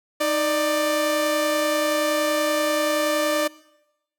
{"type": "tone pair together", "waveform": "sawtooth", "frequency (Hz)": [311.1, 591.7], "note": ["D#4", "D5"], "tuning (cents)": [0, 13], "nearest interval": "major seventh", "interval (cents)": 1113, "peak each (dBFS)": [-23, -17], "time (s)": [0.2, 3.48], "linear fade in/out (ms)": 10, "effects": ["noise-tail reverb RT60 0.9 s tail -21 dB re dry"]}